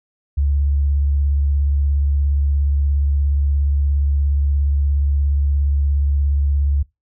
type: tone with vibrato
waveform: sine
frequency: 70.9 Hz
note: C#2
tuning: 40 cents sharp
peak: -14 dBFS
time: 0.37-6.83 s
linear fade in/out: 10 ms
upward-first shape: triangle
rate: 17 Hz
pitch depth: 42 cents each way
effects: noise-tail reverb RT60 0.2 s tail -23 dB re dry